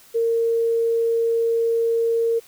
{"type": "tone", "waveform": "sine", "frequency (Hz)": 460, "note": "A#4", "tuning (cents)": -23, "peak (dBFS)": -17, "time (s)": [0.14, 2.4], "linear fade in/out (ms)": 20, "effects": ["white hiss -50 dBFS RMS until 2.47 s"]}